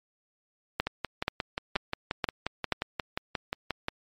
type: two click trains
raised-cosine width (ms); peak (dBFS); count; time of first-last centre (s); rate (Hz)
0.3; -13 / -9; 18 / 5; 0.87-3.884 / 0.8-2.723; 5.64 / 2.08
effects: MP3 64 kbps